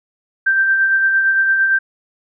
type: tone with tremolo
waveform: sine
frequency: 1568 Hz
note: G6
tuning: in tune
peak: -10 dBFS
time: 0.46-1.79 s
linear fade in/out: 10 ms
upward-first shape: sine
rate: 8.8 Hz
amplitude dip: 35%
effects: none